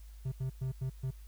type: tone bursts at uneven times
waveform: triangle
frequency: 130.81 Hz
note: C3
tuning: in tune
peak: -30 dBFS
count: 5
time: 0.25-0.32 / 0.4-0.5 / 0.61-0.72 / 0.81-0.9 / 1.03-1.11 s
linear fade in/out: 10 ms
effects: added 52 Hz sine -47 dBFS peak until 1.27 s + white hiss -65 dBFS RMS until 1.27 s